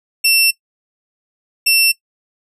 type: tone bursts at uneven times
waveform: 15% pulse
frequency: 2700 Hz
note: E7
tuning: 41 cents sharp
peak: -3 dBFS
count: 2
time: 0.24-0.51 / 1.66-1.92 s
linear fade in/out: 10 ms
effects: noise-tail reverb RT60 0.1 s tail -20 dB re dry